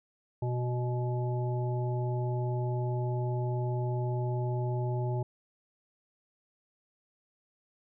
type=harmonic tone with a mistuned harmonic; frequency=123.4 Hz; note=B2; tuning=1 cent flat; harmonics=1 / 3 / 5 / 7; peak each=-29 / -37 / -41 / -41 dBFS; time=0.42-5.23 s; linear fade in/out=5 ms; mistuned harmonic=7; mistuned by=-20 cents; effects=none